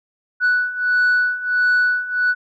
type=beating tone pair; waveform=sine; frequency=1480 / 1481.5 Hz; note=F#6 / F#6; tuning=0 / +2 cents; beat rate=1.5 Hz; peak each=-18 / -15 dBFS; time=0.4-2.35 s; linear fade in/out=50 ms; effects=tanh soft clip ceiling -11 dBFS